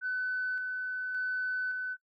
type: tone with tremolo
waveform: sine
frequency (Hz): 1506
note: F#6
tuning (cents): +30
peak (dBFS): -29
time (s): 0.01-1.97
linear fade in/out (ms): 50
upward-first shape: square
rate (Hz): 0.88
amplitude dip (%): 30
effects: noise-tail reverb RT60 0.1 s tail -23 dB re dry + tanh soft clip ceiling -25 dBFS